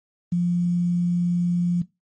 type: tone with quantisation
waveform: sine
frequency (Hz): 175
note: F3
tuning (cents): +4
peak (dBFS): -18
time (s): 0.32-1.82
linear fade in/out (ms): 5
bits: 8
effects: noise-tail reverb RT60 0.2 s tail -18 dB re dry + MP3 32 kbps